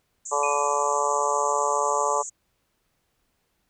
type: band-pass noise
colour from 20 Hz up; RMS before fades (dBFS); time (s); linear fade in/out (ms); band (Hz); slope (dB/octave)
pink; -36; 0.25-2.3; 10; 6500 to 7700; 96
type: harmonic tone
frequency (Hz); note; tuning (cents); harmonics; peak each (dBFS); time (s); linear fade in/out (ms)
144.5; D3; -28; 3 / 4 / 5 / 6 / 7 / 8; -30 / -28 / -33 / -27 / -27 / -27; 0.31-2.23; 20
type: tone with exponential decay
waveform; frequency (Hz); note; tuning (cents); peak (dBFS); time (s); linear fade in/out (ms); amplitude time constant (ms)
sine; 2479; D#7; -7; -27; 0.43-0.99; 5; 120
effects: pink hiss -72 dBFS RMS until 3.69 s